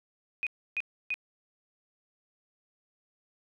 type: tone bursts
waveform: sine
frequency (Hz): 2489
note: D#7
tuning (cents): 0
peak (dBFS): -28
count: 3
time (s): 0.43-1.141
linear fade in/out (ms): 0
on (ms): 37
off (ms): 300
effects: none